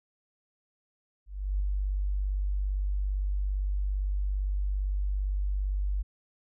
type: tone with ADSR envelope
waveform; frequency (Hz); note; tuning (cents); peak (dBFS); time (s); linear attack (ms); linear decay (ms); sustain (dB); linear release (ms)
sine; 48.81; G1; -7; -24; 1.26-6.03; 340; 4; -2; 18
effects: none